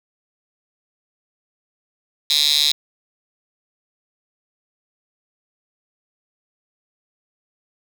10% pulse tone with high-pass filter, 147.5 Hz, D3, 8 cents sharp, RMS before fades -17 dBFS, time 2.3-2.72 s, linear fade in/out 2 ms, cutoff 4000 Hz, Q 7, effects none

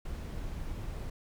brown noise, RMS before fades -38 dBFS, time 0.05-1.1 s, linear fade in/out 5 ms, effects none

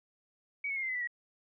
sine tone with pitch steps, 2262 / 2200 / 2140 / 2081 / 2025 / 1969.2 / 1915.3 Hz, C#7 / C#7 / C7 / C7 / B6 / B6 / A#6, +34 / -14 / +38 / -10 / +43 / -6 / +46 cents, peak -32 dBFS, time 0.64-1.074 s, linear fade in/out 5 ms, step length 62 ms, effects none

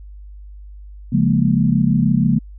sine chord, Bb minor seventh, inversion first, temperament equal with one note detuned, 138.59 / 174.61 / 207.7 / 234 Hz, Db3 / F3 / Ab3 / Bb3, 0 / 0 / 0 / +7 cents, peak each -18 dBFS, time 1.12-2.39 s, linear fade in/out 10 ms, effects added 50 Hz sine -34 dBFS peak until 2.58 s

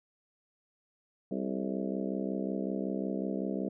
harmonic tone with a mistuned harmonic, 65.41 Hz, C2, in tune, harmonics 3 / 4 / 5 / 6 / 7 / 8 / 9 / 10, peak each -35 / -37 / -39 / -41 / -42 / -43 / -44 / -45 dBFS, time 1.31-3.69 s, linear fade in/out 5 ms, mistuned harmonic 7, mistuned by -83 cents, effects none

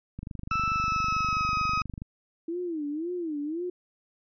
click train, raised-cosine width 5 ms, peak -24 dBFS, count 46, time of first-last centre 0.19-2.019 s, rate 24.6 Hz
35% pulse tone with pitch glide, 1318 to 1264.3 Hz, E6 to D#6, -1 to +27 cents, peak -23 dBFS, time 0.51-1.82 s, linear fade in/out 2 ms, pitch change -72 cents, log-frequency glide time 0.71-1.54 s
sine tone with vibrato, 322.3 Hz, E4, 39 cents flat, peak -29 dBFS, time 2.48-3.7 s, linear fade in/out 5 ms, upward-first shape sine, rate 1.9 Hz, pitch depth 190 cents each way
effects resampled to 11025 Hz

